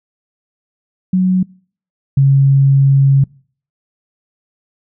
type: tone pair in turn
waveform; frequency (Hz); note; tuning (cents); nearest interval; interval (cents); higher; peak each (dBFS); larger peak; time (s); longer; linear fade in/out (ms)
sine; 185 / 137.18; F#3 / C#3; 0 / -18; perfect fourth; 518; first; -9 / -6; second; 1.13-1.43 / 2.17-3.24; second; 5
effects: noise-tail reverb RT60 0.5 s tail -25 dB re dry